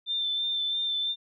sine tone with vibrato, 3563 Hz, A7, 21 cents sharp, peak -26 dBFS, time 0.06-1.16 s, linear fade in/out 50 ms, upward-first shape sine, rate 3 Hz, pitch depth 20 cents each way, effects none

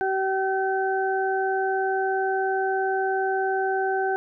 harmonic tone, 383.1 Hz, G4, 40 cents flat, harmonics 1 / 2 / 4, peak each -25 / -25 / -29 dBFS, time 0.01-4.16 s, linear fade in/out 0 ms, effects none

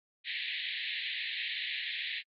pink band-pass noise, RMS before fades -37 dBFS, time 0.24-2.23 s, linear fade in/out 50 ms, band 1800 to 4100 Hz, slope 96 dB/octave, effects AAC 32 kbps

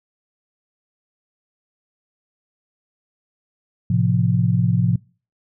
sine chord, F major, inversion first, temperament equal with one note detuned, 110 / 130.13 / 174.61 Hz, A2 / C3 / F3, 0 / -9 / 0 cents, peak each -19 dBFS, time 3.9-4.96 s, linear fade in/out 5 ms, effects noise-tail reverb RT60 0.4 s tail -26 dB re dry

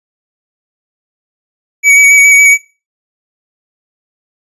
square tone with vibrato, 2265 Hz, C#7, 37 cents sharp, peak -3 dBFS, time 1.83-2.58 s, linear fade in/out 50 ms, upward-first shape square, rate 7.2 Hz, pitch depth 16 cents each way, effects noise-tail reverb RT60 0.3 s tail -19 dB re dry + resampled to 24000 Hz

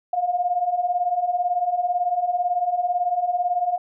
sine beating tone pair, 698.5 / 716.5 Hz, F5 / F5, 0 / +44 cents, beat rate 18 Hz, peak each -25 / -21 dBFS, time 0.13-3.78 s, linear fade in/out 5 ms, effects none

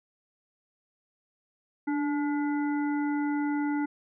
harmonic tone with a mistuned harmonic, 287 Hz, D4, 40 cents flat, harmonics 1 / 3 / 5 / 7, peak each -26 / -36 / -40 / -43 dBFS, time 1.87-3.86 s, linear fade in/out 10 ms, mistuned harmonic 1, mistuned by +38 cents, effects none

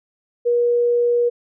sine tone, 479.3 Hz, A#4, 48 cents sharp, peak -14 dBFS, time 0.45-1.3 s, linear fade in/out 20 ms, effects none

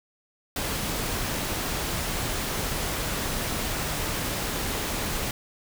pink noise, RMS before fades -29 dBFS, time 0.56-5.31 s, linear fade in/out 2 ms, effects none

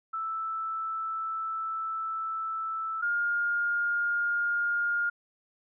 sine tone pair in turn, 1319 / 1415.1 Hz, E6 / F6, +1 / +22 cents, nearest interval minor second, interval 121 cents, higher second, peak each -30 / -25 dBFS, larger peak second, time 0.13-3.02 / 3.02-5.1 s, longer first, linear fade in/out 10 ms, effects none

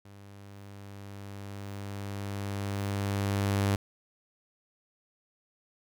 sawtooth tone with level ramp, 99.9 Hz, G2, 33 cents sharp, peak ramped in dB -45 to -20 dBFS, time 0.05-3.76 s, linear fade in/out 5 ms, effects none

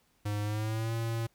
square tone with pitch glide, 103.83 to 114.54 Hz, G#2 to A#2, 0 to -30 cents, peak -31 dBFS, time 0.25-1.27 s, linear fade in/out 10 ms, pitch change +170 cents, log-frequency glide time 0.42-0.93 s, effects pink hiss -70 dBFS RMS until 1.34 s

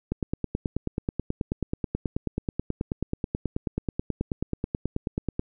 click train, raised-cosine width 3 ms, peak -13 dBFS, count 50, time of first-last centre 0.12-5.394 s, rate 9.29 Hz, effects none

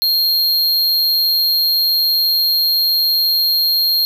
square tone, 4227 Hz, C8, 17 cents sharp, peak -13 dBFS, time 0.02-4.05 s, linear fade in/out 0 ms, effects none

